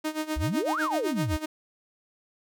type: tone with tremolo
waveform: sawtooth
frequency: 310 Hz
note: D#4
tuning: 6 cents flat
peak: -22 dBFS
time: 0.04-1.46 s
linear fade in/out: 10 ms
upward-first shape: sine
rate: 7.9 Hz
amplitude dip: 85%
type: exponential two-way sweep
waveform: sine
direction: up then down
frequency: 56.4 to 1661.2 to 65.7 Hz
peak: -26 dBFS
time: 0.36-1.37 s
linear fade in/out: 10 ms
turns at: 0.8 s
effects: none